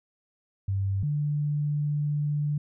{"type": "tone pair in turn", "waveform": "sine", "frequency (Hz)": [97.7, 147.45], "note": ["G2", "D3"], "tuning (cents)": [-5, 7], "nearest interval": "perfect fifth", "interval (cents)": 712, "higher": "second", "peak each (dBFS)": -24, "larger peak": "neither", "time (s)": [[0.68, 1.03], [1.03, 2.58]], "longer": "second", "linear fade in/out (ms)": 5, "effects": []}